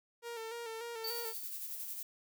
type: tone with vibrato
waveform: sawtooth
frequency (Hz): 459.4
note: A#4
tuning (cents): -25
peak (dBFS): -37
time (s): 0.22-1.34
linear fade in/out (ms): 50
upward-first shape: square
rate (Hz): 3.4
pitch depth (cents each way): 41
type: tone with exponential decay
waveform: square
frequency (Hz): 4560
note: C#8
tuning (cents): +48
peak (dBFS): -37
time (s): 1.04-1.69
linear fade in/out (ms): 5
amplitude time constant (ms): 140
type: noise with tremolo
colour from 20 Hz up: violet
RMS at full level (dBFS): -41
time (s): 1.07-2.03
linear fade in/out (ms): 2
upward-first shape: sine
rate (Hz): 11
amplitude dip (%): 40
effects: none